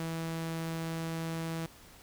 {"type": "tone", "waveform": "sawtooth", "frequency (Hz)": 163.7, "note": "E3", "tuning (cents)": -12, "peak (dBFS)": -30, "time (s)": [0, 1.66], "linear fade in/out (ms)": 2, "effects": ["pink hiss -55 dBFS RMS until 2.02 s"]}